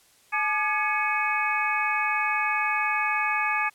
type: tone cluster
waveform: sine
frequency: 854 / 1204 / 1681 / 2208 / 2534 Hz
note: G#5 / D6 / G#6 / C#7 / D#7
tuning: +48 / +43 / +20 / -7 / +31 cents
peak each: -29 dBFS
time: 0.32-3.7 s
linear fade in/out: 20 ms
effects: white hiss -59 dBFS RMS until 3.74 s + low-pass 12000 Hz 12 dB/octave